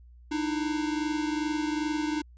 square tone pair together, 301 / 323.5 Hz, D4 / E4, +43 / -32 cents, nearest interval minor second, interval 125 cents, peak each -29 / -34 dBFS, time 0.31-2.22 s, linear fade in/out 10 ms, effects added 60 Hz sine -49 dBFS peak until 2.37 s + resampled to 16000 Hz

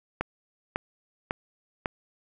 click train, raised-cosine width 0.5 ms, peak -12 dBFS, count 4, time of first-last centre 0.21-1.858 s, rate 1.82 Hz, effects none

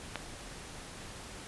click, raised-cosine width 0.3 ms, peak -18 dBFS, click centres 0.157 s, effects pink hiss -46 dBFS RMS until 1.47 s + resampled to 24000 Hz

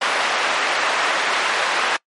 white band-pass noise, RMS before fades -20 dBFS, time 0.01-1.97 s, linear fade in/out 10 ms, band 580 to 2000 Hz, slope 12 dB/octave, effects noise-tail reverb RT60 0.1 s tail -24 dB re dry + MP3 48 kbps

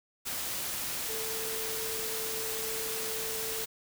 sine tone in noise, 444.2 Hz, A4, 16 cents sharp, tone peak -39 dBFS, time 1.08-3.65 s, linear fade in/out 20 ms, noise white, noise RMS -35 dBFS, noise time 0.25-3.66 s, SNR -7 dB, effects none

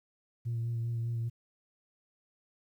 sine tone with vibrato, 116.54 Hz, A#2, in tune, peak -29 dBFS, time 0.45-1.3 s, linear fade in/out 20 ms, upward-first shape sine, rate 5 Hz, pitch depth 21 cents each way, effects tanh soft clip ceiling -28 dBFS + 11-bit

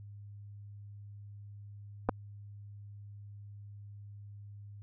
clicks, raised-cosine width 1 ms, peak -15 dBFS, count 2, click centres 2.089 / 2.093 s, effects added 102 Hz sine -46 dBFS peak until 4.82 s

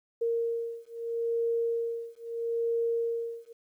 sine beating tone pair, 463.3 / 464.07 Hz, A#4 / A#4, -11 / -8 cents, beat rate 0.77 Hz, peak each -31 dBFS, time 0.21-3.53 s, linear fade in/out 10 ms, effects 11-bit

